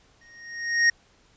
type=tone with exponential growth; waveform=square; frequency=1864.7 Hz; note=A#6; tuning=in tune; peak=-15 dBFS; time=0.21-0.9 s; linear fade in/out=5 ms; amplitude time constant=150 ms; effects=pink hiss -60 dBFS RMS until 1.36 s + resampled to 16000 Hz